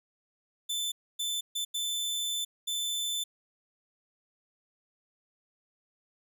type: tone bursts at uneven times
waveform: sawtooth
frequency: 3527 Hz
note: A7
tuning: 3 cents sharp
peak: -27 dBFS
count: 5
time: 0.69-0.92 / 1.19-1.41 / 1.55-1.65 / 1.74-2.45 / 2.67-3.24 s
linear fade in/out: 10 ms
effects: none